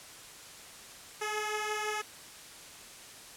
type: beating tone pair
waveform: 10% pulse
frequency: 423.5 / 429.4 Hz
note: G#4 / A4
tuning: +34 / -42 cents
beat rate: 5.9 Hz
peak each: -25 / -30 dBFS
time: 1.21-2.02 s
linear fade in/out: 10 ms
effects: white hiss -49 dBFS RMS until 3.36 s + low-pass 10000 Hz 12 dB/octave